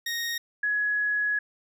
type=tone pair in turn; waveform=20% pulse / sine; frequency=1864.7 / 1681 Hz; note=A#6 / G#6; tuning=0 / +20 cents; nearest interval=major second; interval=180 cents; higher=first; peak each=-23 dBFS; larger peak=neither; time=0.06-0.38 / 0.63-1.39 s; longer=second; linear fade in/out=5 ms; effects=none